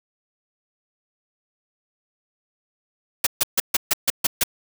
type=noise bursts; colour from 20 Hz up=white; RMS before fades=-18 dBFS; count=8; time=3.24-4.436 s; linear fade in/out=5 ms; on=27 ms; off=140 ms; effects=none